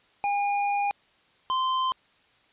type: tone pair in turn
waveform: square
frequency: 811 / 1038 Hz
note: G#5 / C6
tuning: -41 / -14 cents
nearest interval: major third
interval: 427 cents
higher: second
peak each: -24 dBFS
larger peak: neither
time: 0.24-0.91 / 1.5-1.92 s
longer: first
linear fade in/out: 0 ms
effects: white hiss -62 dBFS RMS until 2.52 s + resampled to 8000 Hz